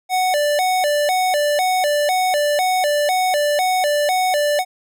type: tone with vibrato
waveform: square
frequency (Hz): 660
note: E5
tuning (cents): +2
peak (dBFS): -16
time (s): 0.09-4.65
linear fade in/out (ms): 50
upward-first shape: square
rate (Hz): 2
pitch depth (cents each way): 200
effects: none